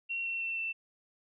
sine tone with pitch steps, 2733 / 2714 / 2695 / 2677 Hz, F7 / E7 / E7 / E7, -38 / +50 / +38 / +26 cents, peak -32 dBFS, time 0.09-0.73 s, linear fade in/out 20 ms, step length 160 ms, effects none

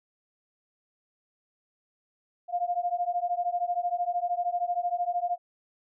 sine beating tone pair, 698.5 / 711.5 Hz, F5 / F5, 0 / +32 cents, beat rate 13 Hz, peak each -29 / -29 dBFS, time 2.48-5.38 s, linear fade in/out 50 ms, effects none

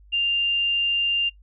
sine tone, 2794 Hz, F7, in tune, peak -19 dBFS, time 0.12-1.3 s, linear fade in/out 20 ms, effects noise-tail reverb RT60 0.1 s tail -22 dB re dry + added 50 Hz sine -48 dBFS peak until 1.42 s

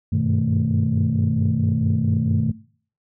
sine tone cluster, 96.2 / 100.7 / 123.1 / 156.8 / 221.2 Hz, G2 / G2 / B2 / D#3 / A3, -32 / +47 / -5 / +14 / +9 cents, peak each -23 dBFS, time 0.12-2.52 s, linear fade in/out 10 ms, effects noise-tail reverb RT60 0.5 s tail -20 dB re dry + tanh soft clip ceiling -10 dBFS

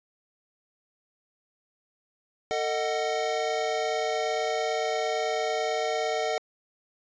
square chord, D# diminished, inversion second, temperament equal with one note detuned, 449.8 / 622.3 / 740 Hz, A4 / D#5 / F#5, +38 / 0 / 0 cents, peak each -31 dBFS, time 2.51-6.38 s, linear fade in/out 0 ms, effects resampled to 16000 Hz

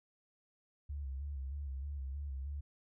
sine tone with vibrato, 69.3 Hz, C#2, in tune, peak -38 dBFS, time 0.89-2.61 s, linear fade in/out 10 ms, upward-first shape square, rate 3.2 Hz, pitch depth 63 cents each way, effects none

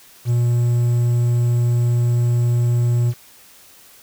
triangle tone with quantisation, 119.9 Hz, A#2, 49 cents sharp, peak -12 dBFS, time 0.25-3.14 s, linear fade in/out 50 ms, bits 7, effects white hiss -47 dBFS RMS until 4.02 s

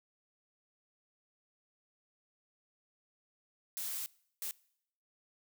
blue noise bursts at uneven times, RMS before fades -39 dBFS, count 2, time 3.77-4.06 / 4.42-4.51 s, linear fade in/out 0 ms, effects noise-tail reverb RT60 0.7 s tail -23 dB re dry

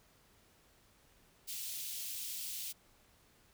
white high-pass noise, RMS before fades -42 dBFS, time 1.47-2.73 s, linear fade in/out 20 ms, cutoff 2700 Hz, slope 24 dB/octave, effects pink hiss -67 dBFS RMS until 3.53 s

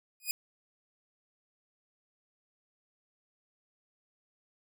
5% pulse tone with exponential growth, 2479 Hz, D#7, 7 cents flat, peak -16 dBFS, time 0.2-0.31 s, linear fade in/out 1 ms, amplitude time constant 23 ms, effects none

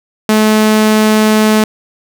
sawtooth tone, 215.7 Hz, A3, 34 cents flat, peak -3 dBFS, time 0.29-1.64 s, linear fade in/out 2 ms, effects none

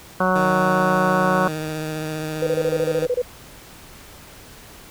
harmonic tone, 185 Hz, F#3, in tune, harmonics 1 / 2 / 3 / 4 / 5 / 6 / 7 / 8, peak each -22 / -28 / -22 / -26 / -27 / -23 / -27 / -25 dBFS, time 0.2-1.48 s, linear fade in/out 5 ms
15% pulse tone with vibrato, 155.56 Hz, D#3, in tune, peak -19 dBFS, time 0.35-3.06 s, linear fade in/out 10 ms, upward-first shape triangle, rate 15 Hz, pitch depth 21 cents each way
sine tone bursts, 493.9 Hz, B4, in tune, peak -17 dBFS, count 11, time 2.42-3.219 s, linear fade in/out 5 ms, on 49 ms, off 26 ms
effects pink hiss -43 dBFS RMS until 4.9 s

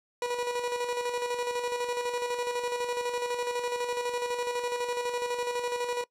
30% pulse tone with tremolo, 486.2 Hz, B4, 27 cents flat, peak -25 dBFS, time 0.22-6.04 s, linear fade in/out 2 ms, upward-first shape square, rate 12 Hz, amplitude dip 45%, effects noise-tail reverb RT60 0.1 s tail -21 dB re dry + low-pass 10000 Hz 12 dB/octave

